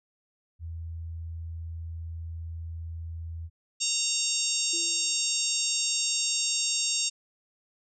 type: tone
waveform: sine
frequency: 82.5 Hz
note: E2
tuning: 2 cents sharp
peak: -34 dBFS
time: 0.59-3.5 s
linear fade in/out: 50 ms
type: harmonic tone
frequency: 925 Hz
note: A#5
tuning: 14 cents flat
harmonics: 3 / 4 / 5 / 6 / 7 / 8 / 9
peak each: -35 / -34 / -35 / -31 / -33 / -31 / -37 dBFS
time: 3.8-7.1 s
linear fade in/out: 20 ms
type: tone with exponential decay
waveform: sine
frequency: 338.6 Hz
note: E4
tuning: 46 cents sharp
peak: -38 dBFS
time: 4.73-5.47 s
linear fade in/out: 5 ms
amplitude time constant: 160 ms
effects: none